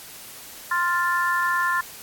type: chord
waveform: sine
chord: F major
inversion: second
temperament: equal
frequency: 1046.5 / 1396.9 / 1760 Hz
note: C6 / F6 / A6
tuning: 0 / 0 / 0 cents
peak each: -23 / -26 / -24 dBFS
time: 0.71-1.81 s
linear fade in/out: 5 ms
effects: white hiss -41 dBFS RMS until 2.02 s + AAC 64 kbps